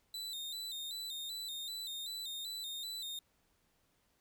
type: tone with vibrato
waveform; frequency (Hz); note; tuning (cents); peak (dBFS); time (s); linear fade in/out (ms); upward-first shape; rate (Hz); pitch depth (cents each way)
40% pulse; 3824; A#7; +43; -39; 0.14-3.19; 2; square; 2.6; 69
effects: pink hiss -75 dBFS RMS until 4.2 s